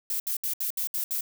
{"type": "noise bursts", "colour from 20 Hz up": "violet", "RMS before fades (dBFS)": -29, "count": 7, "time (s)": [0.1, 1.208], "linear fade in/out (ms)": 2, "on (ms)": 100, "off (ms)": 68, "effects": []}